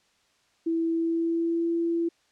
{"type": "tone with pitch glide", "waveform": "sine", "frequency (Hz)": [329.6, 336.3], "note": ["E4", "E4"], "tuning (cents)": [0, 35], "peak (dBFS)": -23, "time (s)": [0.66, 2.09], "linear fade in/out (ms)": 10, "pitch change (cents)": 35, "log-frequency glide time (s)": [0.91, 1.71], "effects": ["white hiss -66 dBFS RMS until 2.31 s", "low-pass 6000 Hz 12 dB/octave"]}